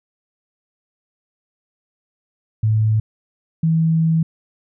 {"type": "tone pair in turn", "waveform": "sine", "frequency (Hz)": [109, 162.13], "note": ["A2", "E3"], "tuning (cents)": [-16, -28], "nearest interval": "perfect fifth", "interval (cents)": 688, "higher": "second", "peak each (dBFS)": -13, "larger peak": "neither", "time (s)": [[2.63, 3], [3.63, 4.23]], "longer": "second", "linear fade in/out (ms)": 5, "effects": []}